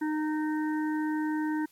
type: harmonic tone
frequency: 307.7 Hz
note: D#4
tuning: 19 cents flat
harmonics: 1 / 3 / 5 / 6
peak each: -27 / -37 / -41 / -43 dBFS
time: 0.01-1.66 s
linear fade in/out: 10 ms
effects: white hiss -63 dBFS RMS until 1.71 s + MP3 64 kbps